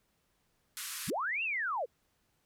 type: band-pass noise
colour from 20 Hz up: white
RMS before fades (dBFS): -41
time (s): 0.77-1.1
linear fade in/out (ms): 0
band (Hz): 1100 to 13000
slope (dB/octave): 48
type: linear two-way sweep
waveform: sine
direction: up then down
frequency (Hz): 55 to 2794 to 419.6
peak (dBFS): -31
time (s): 1.07-1.86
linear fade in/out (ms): 20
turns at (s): 1.43
effects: pink hiss -75 dBFS RMS until 2.45 s